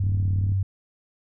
sine tone with vibrato, 96 Hz, G2, 36 cents flat, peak -20 dBFS, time 0-0.63 s, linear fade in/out 5 ms, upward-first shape triangle, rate 2.5 Hz, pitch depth 26 cents each way
click train, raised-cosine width 5 ms, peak -21 dBFS, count 19, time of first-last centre 0.04-0.52 s, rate 37.5 Hz
effects none

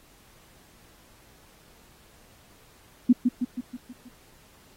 sine tone with echo, 246.9 Hz, B3, in tune, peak -12 dBFS, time 3.09-3.13 s, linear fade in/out 10 ms, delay 160 ms, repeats 6, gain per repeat -5 dB, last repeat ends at 4.09 s, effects pink hiss -57 dBFS RMS until 4.76 s + AAC 48 kbps

